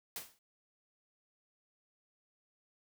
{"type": "noise with exponential decay", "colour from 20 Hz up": "white", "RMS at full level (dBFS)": -39, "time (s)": [0.16, 0.39], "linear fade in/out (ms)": 2, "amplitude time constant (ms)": 50, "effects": []}